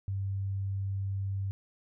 sine tone, 97.7 Hz, G2, 5 cents flat, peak -30 dBFS, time 0.08-1.51 s, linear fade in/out 0 ms, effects none

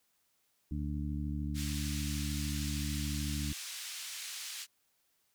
harmonic tone, 73.42 Hz, D2, in tune, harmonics 1 / 2 / 3 / 4, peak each -36 / -39 / -41 / -42 dBFS, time 0.71-3.53 s, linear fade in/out 5 ms
white band-pass noise, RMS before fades -43 dBFS, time 1.54-4.67 s, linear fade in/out 50 ms, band 2100 to 7300 Hz, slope 12 dB/octave
effects white hiss -75 dBFS RMS until 5.34 s

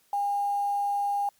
sine tone with quantisation, 810 Hz, G#5, 43 cents flat, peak -24 dBFS, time 0.13-1.29 s, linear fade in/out 2 ms, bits 8, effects white hiss -65 dBFS RMS until 1.39 s + MP3 96 kbps

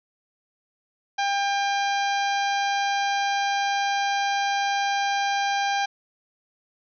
harmonic tone with a mistuned harmonic, 799 Hz, G5, 33 cents sharp, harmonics 1 / 2 / 3 / 4 / 5 / 6 / 7 / 8, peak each -23 / -29 / -33 / -35 / -37 / -39 / -40 / -41 dBFS, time 1.18-5.86 s, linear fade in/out 10 ms, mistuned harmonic 8, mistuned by -79 cents, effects none

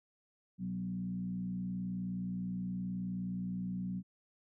sine tone with frequency modulation, 185 Hz, F#3, in tune, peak -35 dBFS, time 0.58-4.03 s, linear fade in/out 50 ms, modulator 59.1 Hz, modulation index 0.68, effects none

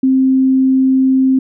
sine tone, 263.1 Hz, C4, 10 cents sharp, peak -8 dBFS, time 0.03-1.39 s, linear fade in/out 5 ms, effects none

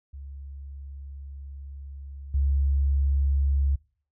sine tone with level steps, 69.3 Hz, C#2, in tune, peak -37 / -20 dBFS, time 0.13-3.76 s, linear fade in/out 10 ms, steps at 2.34 s, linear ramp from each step 5 ms, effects noise-tail reverb RT60 0.5 s tail -25 dB re dry

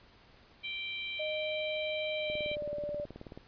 harmonic tone, 783 Hz, G5, 2 cents flat, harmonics 3 / 4 / 5, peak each -38 / -41 / -45 dBFS, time 0.63-2.56 s, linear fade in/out 20 ms
sine tone with pitch glide, 617 to 587.4 Hz, D#5 to D5, -15 to 0 cents, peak -34 dBFS, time 1.19-3.05 s, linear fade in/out 10 ms, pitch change -85 cents, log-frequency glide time 2.15-2.7 s
click train, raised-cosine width 2 ms, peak -31 dBFS, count 21, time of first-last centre 2.3-3.375 s, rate 18.6 Hz
effects pink hiss -60 dBFS RMS until 3.47 s + resampled to 11025 Hz

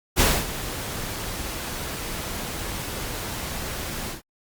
pink noise with ADSR envelope, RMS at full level -17 dBFS, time 0.16-4.22 s, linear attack 40 ms, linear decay 250 ms, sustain -14 dB, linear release 130 ms, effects Opus 48 kbps

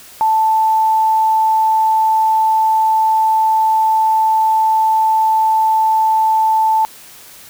sine tone, 880 Hz, A5, in tune, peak -10 dBFS, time 0.21-6.85 s, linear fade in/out 0 ms, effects white hiss -39 dBFS RMS until 7.49 s

